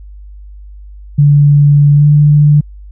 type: tone with pitch glide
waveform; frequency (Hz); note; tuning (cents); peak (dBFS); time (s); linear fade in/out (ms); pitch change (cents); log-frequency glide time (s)
sine; 144.8 to 147.67; D3 to D3; -24 to +10; -3; 1.18-2.61; 10; +34; 1.95-2.06
effects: added 50 Hz sine -29 dBFS peak until 2.91 s